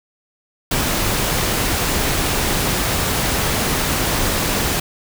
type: noise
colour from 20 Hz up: pink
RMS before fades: -19 dBFS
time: 0.71-4.8 s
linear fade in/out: 5 ms
effects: none